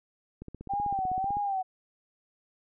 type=click train; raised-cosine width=3 ms; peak=-28 dBFS; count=16; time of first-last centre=0.42-1.369 s; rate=15.8 Hz
type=tone with vibrato; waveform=sine; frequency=780 Hz; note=G5; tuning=9 cents flat; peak=-27 dBFS; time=0.69-1.63 s; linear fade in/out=20 ms; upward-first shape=sine; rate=1.8 Hz; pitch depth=91 cents each way
effects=none